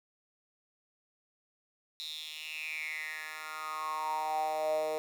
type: tone with high-pass filter sweep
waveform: 10% pulse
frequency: 155.56 Hz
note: D#3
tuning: in tune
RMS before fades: -36 dBFS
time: 2-4.98 s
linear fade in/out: 0 ms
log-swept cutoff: 3900 to 520 Hz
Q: 7.8
effects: none